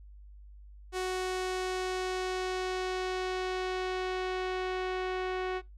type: tone with low-pass filter sweep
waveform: sawtooth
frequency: 370.3 Hz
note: F#4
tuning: 1 cent sharp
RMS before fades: -33 dBFS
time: 0.92-5.62 s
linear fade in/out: 50 ms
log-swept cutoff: 9100 to 2600 Hz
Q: 0.88
effects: noise-tail reverb RT60 0.2 s tail -23 dB re dry + added 50 Hz sine -48 dBFS peak until 5.77 s